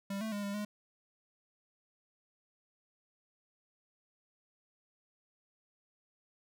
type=tone with pitch steps; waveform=square; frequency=197.9 / 220.2 / 204.4 / 200.8 / 208.3 Hz; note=G3 / A3 / G#3 / G3 / G#3; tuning=+17 / +2 / -27 / +42 / +5 cents; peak=-36 dBFS; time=0.1-0.65 s; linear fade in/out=5 ms; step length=110 ms; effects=none